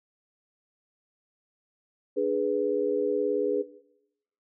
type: chord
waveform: sine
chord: G# diminished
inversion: second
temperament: equal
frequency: 293.7 / 415.3 / 493.9 Hz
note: D4 / G#4 / B4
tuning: 0 / 0 / 0 cents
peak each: -31 / -26 / -27 dBFS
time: 2.16-3.63 s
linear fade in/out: 20 ms
effects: noise-tail reverb RT60 0.8 s tail -17 dB re dry